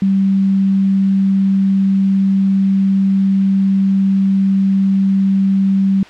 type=tone; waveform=sine; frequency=194.1 Hz; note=G3; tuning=17 cents flat; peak=-10 dBFS; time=0.02-6.03 s; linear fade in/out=2 ms; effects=white hiss -38 dBFS RMS until 6.09 s + low-pass 3000 Hz 12 dB/octave